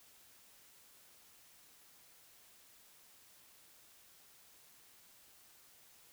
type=silence; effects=white hiss -63 dBFS RMS until 6.12 s